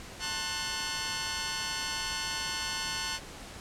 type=chord; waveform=10% pulse; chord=F# diminished; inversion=first; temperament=just; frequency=888 / 1065.6 / 1480 Hz; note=A5 / C6 / F#6; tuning=+16 / +31 / 0 cents; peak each=-29 / -30 / -27 dBFS; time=0.19-3.2 s; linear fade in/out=50 ms; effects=pink hiss -45 dBFS RMS until 3.6 s + low-pass 9000 Hz 12 dB/octave